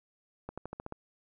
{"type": "accelerating click train", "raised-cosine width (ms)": 1, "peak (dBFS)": -25, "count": 7, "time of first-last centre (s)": [0.49, 0.924], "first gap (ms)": 86, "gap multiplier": 0.93, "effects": []}